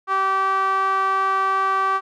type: tone with band-pass filter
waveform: sawtooth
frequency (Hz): 386.1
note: G4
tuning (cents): -26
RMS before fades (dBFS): -20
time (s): 0.07-2.01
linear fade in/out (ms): 50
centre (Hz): 1200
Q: 4.8
effects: none